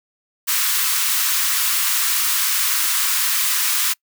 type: high-pass noise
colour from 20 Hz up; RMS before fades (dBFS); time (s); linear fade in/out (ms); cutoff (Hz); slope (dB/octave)
white; -19; 0.47-3.94; 20; 1000; 48
effects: noise-tail reverb RT60 0.1 s tail -26 dB re dry